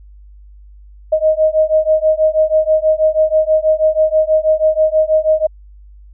sine beating tone pair, 622.3 / 628.5 Hz, D#5 / D#5, 0 / +17 cents, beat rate 6.2 Hz, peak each -13 dBFS, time 1.12-5.47 s, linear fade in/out 10 ms, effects added 50 Hz sine -37 dBFS peak until 6.13 s

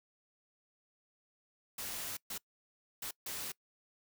white noise bursts at uneven times, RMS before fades -41 dBFS, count 4, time 1.78-2.17 / 2.3-2.38 / 3.02-3.11 / 3.26-3.52 s, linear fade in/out 5 ms, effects noise-tail reverb RT60 0.1 s tail -23 dB re dry

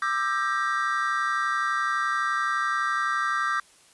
triangle chord, E half-diminished seventh, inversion third, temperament just, 1186.7 / 1318.5 / 1582.2 / 1898.7 Hz, D6 / E6 / G6 / Bb6, +18 / 0 / +16 / +31 cents, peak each -25 / -28 / -27 / -31 dBFS, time 0.02-3.6 s, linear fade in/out 2 ms, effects white hiss -56 dBFS RMS until 3.93 s + resampled to 24000 Hz

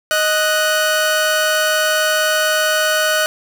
sawtooth tone pair together, 622.3 / 1480 Hz, D#5 / F#6, 0 / 0 cents, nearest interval octave + minor third, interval 1500 cents, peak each -13 dBFS, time 0.11-3.26 s, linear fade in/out 0 ms, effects none

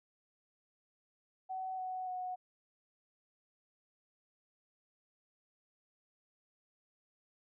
sine tone with pitch steps, 753 / 743.5 / 734.1 Hz, F#5 / F#5 / F#5, +30 / +8 / -14 cents, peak -37 dBFS, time 1.49-2.36 s, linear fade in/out 20 ms, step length 290 ms, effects none

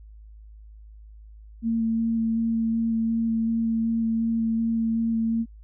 sine tone with vibrato, 226.8 Hz, A#3, 47 cents flat, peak -21 dBFS, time 1.62-5.46 s, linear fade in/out 50 ms, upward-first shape square, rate 2.7 Hz, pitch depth 9 cents each way, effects added 53 Hz sine -43 dBFS peak until 5.63 s

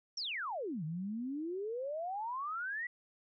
sine exponential two-way sweep, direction down then up, 5820 to 150 to 1985 Hz, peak -36 dBFS, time 0.17-2.87 s, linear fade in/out 5 ms, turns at 0.84 s, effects none

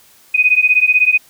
sine beating tone pair, 2489 / 2505 Hz, D#7 / D#7, 0 / +11 cents, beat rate 16 Hz, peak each -12 dBFS, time 0.34-1.18 s, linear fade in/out 10 ms, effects white hiss -48 dBFS RMS until 1.29 s

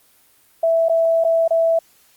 sine tone with dropouts, 659.3 Hz, E5, in tune, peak -13 dBFS, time 0.63-1.79 s, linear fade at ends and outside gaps 5 ms, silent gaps 0.886-0.895 / 1.24-1.247 / 1.479-1.506 s, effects white hiss -55 dBFS RMS until 2.16 s + Opus 24 kbps

